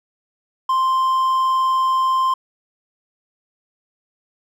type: tone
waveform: triangle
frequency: 1046.5 Hz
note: C6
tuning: in tune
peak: -13 dBFS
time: 0.69-2.34 s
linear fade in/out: 5 ms
effects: none